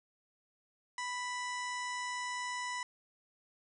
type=harmonic tone with a mistuned harmonic; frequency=987.8 Hz; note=B5; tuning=in tune; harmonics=1 / 2 / 3 / 4 / 5 / 6 / 7 / 8 / 9; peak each=-39 / -40 / -50 / -51 / -49 / -53 / -51 / -54 / -55 dBFS; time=0.98-2.83 s; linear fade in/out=2 ms; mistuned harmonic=5; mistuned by=+110 cents; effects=none